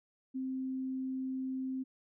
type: tone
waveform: sine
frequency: 261.6 Hz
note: C4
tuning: in tune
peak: -34 dBFS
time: 0.34-1.84 s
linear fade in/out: 20 ms
effects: none